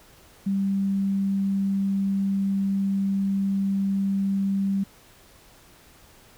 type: tone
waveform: sine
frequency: 196 Hz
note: G3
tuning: in tune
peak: -21 dBFS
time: 0.46-4.84 s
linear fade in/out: 10 ms
effects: pink hiss -53 dBFS RMS until 6.37 s